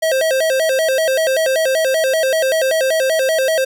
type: tone with vibrato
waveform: square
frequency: 582 Hz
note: D5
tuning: 16 cents flat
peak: -14 dBFS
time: 0.02-3.65 s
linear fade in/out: 10 ms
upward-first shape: square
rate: 5.2 Hz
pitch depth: 170 cents each way
effects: none